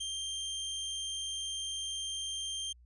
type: tone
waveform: sawtooth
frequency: 3171 Hz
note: G7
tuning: 19 cents sharp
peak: -32 dBFS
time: 0-2.73 s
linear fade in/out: 10 ms
effects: added 60 Hz sine -56 dBFS peak until 2.85 s + resampled to 24000 Hz